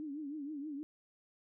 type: tone with vibrato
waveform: sine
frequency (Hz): 293.7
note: D4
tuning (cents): 0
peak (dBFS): -39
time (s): 0-0.83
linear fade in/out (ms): 0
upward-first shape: triangle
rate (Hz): 6.3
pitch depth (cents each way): 140
effects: none